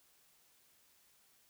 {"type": "silence", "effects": ["white hiss -69 dBFS RMS until 1.49 s"]}